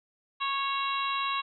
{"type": "harmonic tone", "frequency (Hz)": 551, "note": "C#5", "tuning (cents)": -11, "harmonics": [2, 3, 4, 5, 6, 7], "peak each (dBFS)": [-29, -42, -40, -35, -41, -37], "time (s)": [0.4, 1.42], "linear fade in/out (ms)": 20, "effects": []}